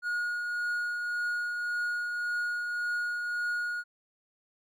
triangle tone with tremolo, 1442 Hz, F#6, 45 cents flat, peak -26 dBFS, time 0.02-3.84 s, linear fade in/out 50 ms, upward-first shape triangle, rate 1.8 Hz, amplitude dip 35%, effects none

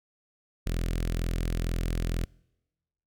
sawtooth tone with notch filter, 42.16 Hz, E1, 40 cents sharp, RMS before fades -29 dBFS, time 0.66-2.25 s, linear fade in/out 10 ms, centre 900 Hz, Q 0.95, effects noise-tail reverb RT60 1.0 s tail -26 dB re dry

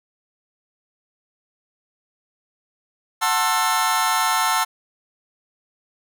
sawtooth chord, F# half-diminished seventh, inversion none, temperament just, 740 / 888 / 1065.6 / 1332 Hz, F#5 / A5 / C6 / E6, 0 / +16 / +31 / +18 cents, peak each -22 / -18 / -21 / -18 dBFS, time 3.21-4.65 s, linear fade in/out 20 ms, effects none

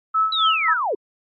sine tone with tremolo, 1302 Hz, E6, 22 cents flat, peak -14 dBFS, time 0.14-0.74 s, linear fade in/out 10 ms, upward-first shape sine, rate 3.8 Hz, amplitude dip 80%
sine linear sweep, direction down, 3990 to 351.5 Hz, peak -19 dBFS, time 0.32-0.95 s, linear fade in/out 5 ms
sine tone with exponential decay, 970 Hz, B5, 31 cents flat, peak -22 dBFS, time 0.68-0.96 s, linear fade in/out 5 ms, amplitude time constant 59 ms
effects MP3 32 kbps

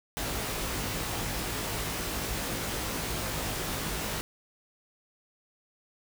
pink noise with comb filter, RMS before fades -33 dBFS, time 0.17-4.21 s, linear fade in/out 0 ms, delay 19 ms, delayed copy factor +0.75, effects none

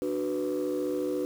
sine chord, B minor, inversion first, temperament just, 296.3 / 370.4 / 493.9 Hz, D4 / F#4 / B4, +15 / +2 / 0 cents, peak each -30 dBFS, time 0.02-1.25 s, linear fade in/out 0 ms, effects tanh soft clip ceiling -23 dBFS + 8-bit

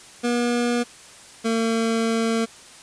25% pulse tone pair in turn, 240.3 / 226.9 Hz, B3 / A#3, -47 / -47 cents, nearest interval minor second, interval 100 cents, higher first, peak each -16 dBFS, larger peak neither, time 0.23-0.84 / 1.44-2.46 s, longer second, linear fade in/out 20 ms, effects white hiss -45 dBFS RMS until 2.82 s + resampled to 22050 Hz

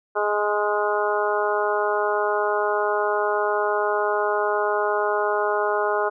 harmonic tone with a mistuned harmonic, 208.4 Hz, G#3, 6 cents sharp, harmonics 2 / 3 / 4 / 5 / 6 / 7, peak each -24 / -26 / -27 / -28 / -29 / -29 dBFS, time 0.15-6.1 s, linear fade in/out 20 ms, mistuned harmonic 7, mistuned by -18 cents, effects none

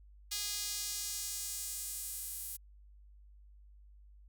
sawtooth tone with high-pass filter sweep, 411.1 Hz, G#4, 18 cents flat, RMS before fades -40 dBFS, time 0.31-2.57 s, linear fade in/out 10 ms, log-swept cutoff 4500 to 11000 Hz, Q 1.2, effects added 50 Hz sine -55 dBFS peak until 4.28 s

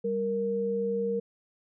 sine tone pair together, 196.48 / 466.2 Hz, G3 / A#4, +4 / 0 cents, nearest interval octave + minor third, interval 1496 cents, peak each -33 / -27 dBFS, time 0.04-1.2 s, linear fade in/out 10 ms, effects none

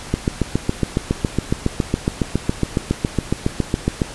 click train, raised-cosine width 3 ms, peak -3 dBFS, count 29, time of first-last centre 0.14-4.018 s, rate 7.22 Hz, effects pink hiss -34 dBFS RMS until 4.14 s + resampled to 24000 Hz

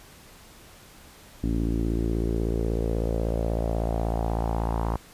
sawtooth tone with low-pass filter sweep, 56.3 Hz, A1, 40 cents sharp, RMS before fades -26 dBFS, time 1.43-4.97 s, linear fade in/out 10 ms, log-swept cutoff 280 to 990 Hz, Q 3.4, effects pink hiss -50 dBFS RMS until 5.13 s + resampled to 32000 Hz

